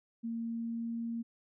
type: tone with pitch glide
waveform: sine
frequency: 230 to 231.5 Hz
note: A#3 to A#3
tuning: -23 to -12 cents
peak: -34 dBFS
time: 0.23-1.23 s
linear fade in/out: 20 ms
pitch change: +11 cents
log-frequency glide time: 0.39-0.99 s
effects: none